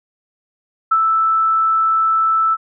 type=tone with ADSR envelope; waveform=sine; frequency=1318.5 Hz; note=E6; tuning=in tune; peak=-9 dBFS; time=0.91-2.57 s; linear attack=10 ms; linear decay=51 ms; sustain=-3 dB; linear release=40 ms; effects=none